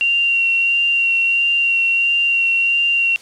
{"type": "tone with vibrato", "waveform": "sine", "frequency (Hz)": 2757, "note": "F7", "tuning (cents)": -23, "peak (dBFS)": -13, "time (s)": [0.01, 3.16], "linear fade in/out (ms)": 0, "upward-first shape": "sine", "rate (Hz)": 1.5, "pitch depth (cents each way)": 16, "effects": ["white hiss -43 dBFS RMS until 3.21 s", "low-pass 8000 Hz 12 dB/octave"]}